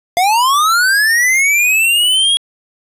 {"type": "linear sweep", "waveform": "square", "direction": "up", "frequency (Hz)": [688, 3322], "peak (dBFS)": -10, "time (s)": [0.17, 2.37], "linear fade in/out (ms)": 0, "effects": ["resampled to 32000 Hz"]}